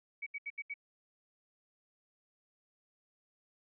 sine tone bursts, 2266 Hz, C#7, 37 cents sharp, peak -37 dBFS, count 5, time 0.22-0.741 s, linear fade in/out 10 ms, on 45 ms, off 74 ms, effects none

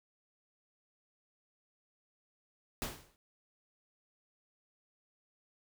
pink noise with exponential decay, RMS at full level -35 dBFS, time 2.82-3.16 s, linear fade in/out 0 ms, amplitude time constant 72 ms, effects none

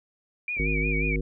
sine tone with vibrato, 2349 Hz, D7, in tune, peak -27 dBFS, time 0.48-1.16 s, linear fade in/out 2 ms, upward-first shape sine, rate 5.6 Hz, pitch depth 86 cents each way
clicks, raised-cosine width 2 ms, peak -35 dBFS, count 2, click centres 0.568 / 0.576 s
harmonic tone, 51.91 Hz, G#1, in tune, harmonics 1 / 3 / 5 / 7 / 9, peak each -26 / -31 / -33 / -34 / -36 dBFS, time 0.59-1.21 s, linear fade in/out 5 ms
effects none

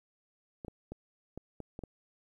clicks, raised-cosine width 2 ms, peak -28 dBFS, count 7, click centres 0.648 / 0.682 / 0.92 / 1.376 / 1.603 / 1.791 / 1.837 s, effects 11-bit

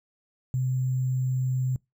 sine tone with sample-and-hold, 129.1 Hz, C3, 23 cents flat, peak -23 dBFS, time 0.54-1.76 s, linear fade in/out 0 ms, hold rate 7350 Hz, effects noise-tail reverb RT60 0.2 s tail -25 dB re dry

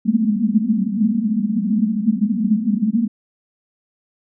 white band-pass noise, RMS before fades -18 dBFS, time 0.05-3.08 s, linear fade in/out 10 ms, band 200 to 230 Hz, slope 96 dB/octave, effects none

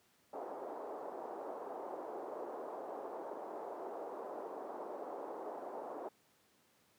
pink band-pass noise, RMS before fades -45 dBFS, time 0.33-6.09 s, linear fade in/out 5 ms, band 370 to 910 Hz, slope 24 dB/octave, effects pink hiss -71 dBFS RMS until 6.98 s + high-pass 150 Hz 12 dB/octave

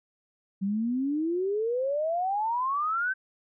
sine exponential sweep, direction up, 189.7 to 1568 Hz, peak -25 dBFS, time 0.61-3.14 s, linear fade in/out 20 ms, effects none

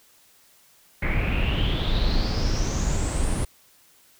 brown noise with low-pass filter sweep, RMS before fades -23 dBFS, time 1.02-3.45 s, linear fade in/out 5 ms, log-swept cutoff 2100 to 10000 Hz, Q 8.1, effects white hiss -57 dBFS RMS until 4.19 s

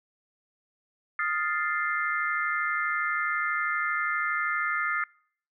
sine chord, F dominant seventh, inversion third, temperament equal, 1244.5 / 1396.9 / 1760 / 2093 Hz, Eb6 / F6 / A6 / C7, 0 / 0 / 0 / 0 cents, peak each -31 dBFS, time 1.19-5.04 s, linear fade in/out 2 ms, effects noise-tail reverb RT60 0.6 s tail -26 dB re dry

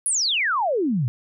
sine exponential sweep, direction down, 10780 to 110.9 Hz, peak -19 dBFS, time 0.06-1.08 s, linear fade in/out 0 ms, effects none

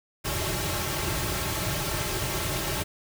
pink noise with comb filter, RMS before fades -29 dBFS, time 0.24-2.84 s, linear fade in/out 20 ms, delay 4.1 ms, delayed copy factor -1, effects none

